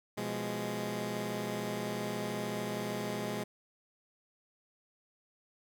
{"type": "chord", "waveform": "15% pulse", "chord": "F diminished", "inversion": "second", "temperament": "equal", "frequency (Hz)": [123.47, 174.61, 207.7], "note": ["Cb3", "F3", "Ab3"], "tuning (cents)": [0, 0, 0], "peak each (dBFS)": [-34, -36, -30], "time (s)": [0.17, 3.44], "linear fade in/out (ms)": 10, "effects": []}